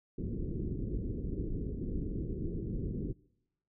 pink low-pass noise, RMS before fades -36 dBFS, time 0.18-3.13 s, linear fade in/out 5 ms, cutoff 420 Hz, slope 48 dB/octave, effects noise-tail reverb RT60 0.9 s tail -25 dB re dry

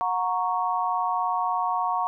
sine chord, F# major, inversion none, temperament equal with one note detuned, 728.1 / 932.3 / 1108.7 Hz, F#5 / A#5 / C#6, -28 / 0 / 0 cents, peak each -27 dBFS, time 0.01-2.07 s, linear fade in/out 0 ms, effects none

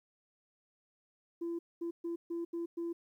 sine tone bursts at uneven times, 338.7 Hz, E4, 47 cents sharp, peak -33 dBFS, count 6, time 1.41-1.59 / 1.81-1.91 / 2.04-2.16 / 2.3-2.45 / 2.53-2.66 / 2.77-2.93 s, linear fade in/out 10 ms, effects tanh soft clip ceiling -32 dBFS + 12-bit

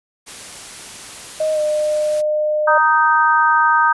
white noise, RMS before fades -34 dBFS, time 0.26-2.22 s, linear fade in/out 20 ms
sine tone with pitch glide, 624 to 606.9 Hz, D#5 to D#5, +5 to -43 cents, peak -15 dBFS, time 1.4-2.78 s, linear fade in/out 5 ms, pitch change -48 cents, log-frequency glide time 1.53-1.6 s
sine chord, Eb major, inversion second, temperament just, 933.4 / 1244.5 / 1555.6 Hz, Bb5 / Eb6 / G6, +2 / 0 / -14 cents, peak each -15 / -15 / -16 dBFS, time 2.67-3.93 s, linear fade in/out 10 ms
effects resampled to 24000 Hz

